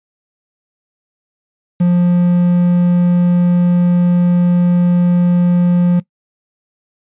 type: tone with quantisation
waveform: triangle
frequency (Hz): 176.2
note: F3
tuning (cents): +16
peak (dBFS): -6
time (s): 1.8-6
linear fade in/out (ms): 10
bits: 6
effects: noise-tail reverb RT60 0.1 s tail -19 dB re dry + resampled to 8000 Hz